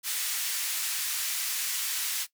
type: band-pass noise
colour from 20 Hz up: white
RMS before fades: -31 dBFS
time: 0.03-2.27 s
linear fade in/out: 50 ms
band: 1700 to 15000 Hz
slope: 12 dB/octave
effects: noise-tail reverb RT60 0.1 s tail -17 dB re dry